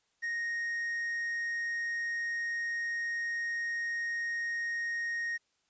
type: tone with quantisation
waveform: triangle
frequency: 1864.7 Hz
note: A#6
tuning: in tune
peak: -30 dBFS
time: 0.22-5.38 s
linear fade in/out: 20 ms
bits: 10
effects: white hiss -75 dBFS RMS until 5.69 s + resampled to 16000 Hz